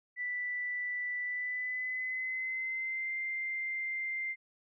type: tone with pitch glide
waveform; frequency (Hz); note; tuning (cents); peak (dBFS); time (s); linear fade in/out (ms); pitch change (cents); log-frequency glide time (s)
sine; 1975.5 to 2092; B6 to C7; 0 to -1; -33; 0.16-4.36; 50; +99; 1.22-3.16
effects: none